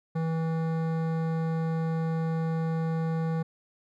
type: tone with hard clipping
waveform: sine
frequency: 162.5 Hz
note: E3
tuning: 24 cents flat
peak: -28 dBFS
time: 0.15-3.43 s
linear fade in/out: 10 ms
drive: 15 dB
effects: none